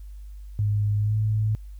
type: tone with pitch glide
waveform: sine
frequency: 103.83 to 107.55 Hz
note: G#2 to A2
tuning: 0 to -39 cents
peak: -20 dBFS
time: 0.59-1.55 s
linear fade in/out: 0 ms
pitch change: +61 cents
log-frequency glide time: 0.98-1.16 s
effects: added 50 Hz sine -37 dBFS peak until 1.79 s + white hiss -65 dBFS RMS until 1.79 s